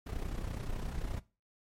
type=noise with amplitude modulation; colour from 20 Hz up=brown; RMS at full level=-34 dBFS; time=0.06-1.2 s; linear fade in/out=10 ms; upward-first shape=sine; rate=31.6 Hz; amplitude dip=65%; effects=noise-tail reverb RT60 0.3 s tail -19 dB re dry + MP3 64 kbps